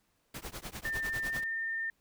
pink noise with tremolo, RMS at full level -39 dBFS, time 0.34-1.44 s, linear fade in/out 5 ms, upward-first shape triangle, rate 10 Hz, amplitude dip 100%
sine tone with pitch glide, 1796 to 1809.5 Hz, A6 to A6, +35 to +48 cents, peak -32 dBFS, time 0.85-1.9 s, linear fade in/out 2 ms, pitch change +13 cents, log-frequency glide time 1.1-1.44 s
effects pink hiss -74 dBFS RMS until 2 s

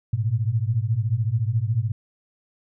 sine tone cluster, 105.9 / 114.9 / 119.8 Hz, G#2 / A#2 / A#2, +34 / -25 / +48 cents, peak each -23 / -32 / -23 dBFS, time 0.13-1.92 s, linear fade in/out 5 ms, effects none

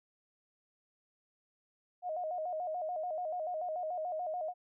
sine tone with vibrato, 672 Hz, E5, 33 cents sharp, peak -34 dBFS, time 2.02-4.54 s, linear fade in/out 50 ms, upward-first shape square, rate 6.9 Hz, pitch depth 120 cents each way, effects none

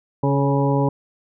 harmonic tone with a mistuned harmonic, 139.2 Hz, C#3, 8 cents sharp, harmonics 1 / 2 / 3 / 4 / 6 / 7, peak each -19 / -22 / -24 / -25 / -27 / -27 dBFS, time 0.23-0.89 s, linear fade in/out 5 ms, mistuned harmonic 3, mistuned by +24 cents, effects none

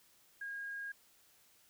sine tone, 1629 Hz, G#6, 34 cents flat, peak -40 dBFS, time 0.41-0.92 s, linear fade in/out 5 ms, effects white hiss -67 dBFS RMS until 1.69 s

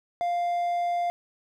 triangle tone, 698.5 Hz, F5, in tune, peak -22 dBFS, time 0.21-1.1 s, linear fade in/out 0 ms, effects none

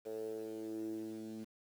10% pulse tone with band-pass filter sweep, 110.2 Hz, A2, 3 cents sharp, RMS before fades -43 dBFS, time 0.05-1.45 s, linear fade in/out 20 ms, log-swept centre 480 to 250 Hz, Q 6, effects 10-bit

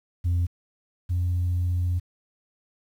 sine tone pair in turn, 87.31 / 88.53 Hz, F2 / F2, 0 / +24 cents, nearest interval unison, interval 24 cents, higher second, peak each -18 / -20 dBFS, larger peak first, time 0.24-0.47 / 1.09-2 s, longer second, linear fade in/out 20 ms, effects tanh soft clip ceiling -19 dBFS + 9-bit

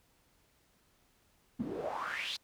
pink noise with band-pass filter sweep, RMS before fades -38 dBFS, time 1.59-2.37 s, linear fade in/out 10 ms, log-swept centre 210 to 4300 Hz, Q 5.3, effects pink hiss -70 dBFS RMS until 2.43 s

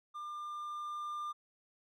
triangle tone with level ramp, 1198 Hz, D6, 34 cents sharp, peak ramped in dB -39 to -35 dBFS, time 0.14-1.33 s, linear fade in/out 20 ms, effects none

